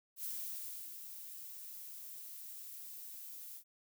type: noise with ADSR envelope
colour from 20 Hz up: violet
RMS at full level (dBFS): -41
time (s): 0.16-3.64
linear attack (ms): 82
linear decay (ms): 700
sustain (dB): -8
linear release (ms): 81
effects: none